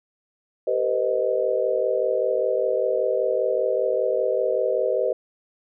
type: chord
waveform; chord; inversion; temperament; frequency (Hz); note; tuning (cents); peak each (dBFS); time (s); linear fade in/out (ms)
sine; C minor seventh; second; equal with one note detuned; 392 / 466.2 / 511.3 / 622.3; G4 / Bb4 / C5 / Eb5; 0 / 0 / -40 / 0; -27 / -27 / -23 / -25; 0.67-5.13; 5
effects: none